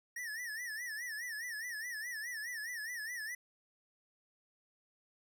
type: tone with vibrato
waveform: square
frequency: 1836 Hz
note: A#6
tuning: 27 cents flat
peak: -40 dBFS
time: 0.16-3.35 s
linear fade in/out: 5 ms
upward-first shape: sine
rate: 4.8 Hz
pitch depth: 140 cents each way
effects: none